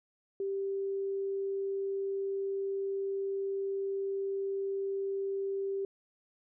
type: tone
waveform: sine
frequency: 392 Hz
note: G4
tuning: in tune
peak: -31 dBFS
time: 0.4-5.85 s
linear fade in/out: 2 ms
effects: none